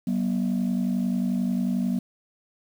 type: tone pair together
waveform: sine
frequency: 188.78 / 240 Hz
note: F#3 / B3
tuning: +35 / -49 cents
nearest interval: major third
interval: 416 cents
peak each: -23 dBFS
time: 0.07-1.99 s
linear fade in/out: 5 ms
effects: tanh soft clip ceiling -19 dBFS + 8-bit